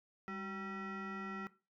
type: tone with frequency modulation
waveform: sine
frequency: 775 Hz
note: G5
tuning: 20 cents flat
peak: -39 dBFS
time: 0.28-1.47 s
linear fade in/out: 0 ms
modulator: 576 Hz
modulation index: 2
effects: noise-tail reverb RT60 0.3 s tail -18 dB re dry + tanh soft clip ceiling -38 dBFS